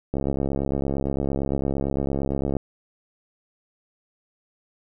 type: click train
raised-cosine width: 2 ms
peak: -12 dBFS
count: 168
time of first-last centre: 0.14-2.567 s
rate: 68.8 Hz
effects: none